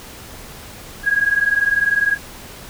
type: tone pair together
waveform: sine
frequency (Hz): 1637 / 1657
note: G#6 / G#6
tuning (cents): -25 / -4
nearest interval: unison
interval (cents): 21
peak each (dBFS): -17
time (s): 1.03-2.18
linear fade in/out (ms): 50
effects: pink hiss -37 dBFS RMS until 2.69 s